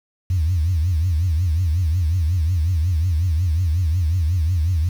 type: tone with vibrato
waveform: sine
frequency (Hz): 84.4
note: E2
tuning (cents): +41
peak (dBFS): -15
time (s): 0.3-4.89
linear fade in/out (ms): 5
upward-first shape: triangle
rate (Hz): 5.5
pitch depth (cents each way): 230
effects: tanh soft clip ceiling -11 dBFS + 7-bit